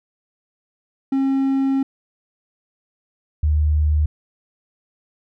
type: tone pair in turn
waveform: triangle / sine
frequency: 270 / 75.77 Hz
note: C#4 / D#2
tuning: -45 / -45 cents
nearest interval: octave + minor seventh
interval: 2200 cents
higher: first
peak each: -14 dBFS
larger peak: neither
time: 1.12-1.83 / 3.43-4.06 s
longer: first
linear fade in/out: 5 ms
effects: none